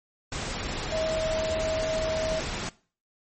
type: tone in noise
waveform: sine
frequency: 637 Hz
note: D#5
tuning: 41 cents sharp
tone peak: -26 dBFS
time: 0.92-2.4 s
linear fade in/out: 2 ms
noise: pink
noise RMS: -32 dBFS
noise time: 0.32-2.69 s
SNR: +3 dB
effects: noise-tail reverb RT60 0.4 s tail -20 dB re dry + MP3 32 kbps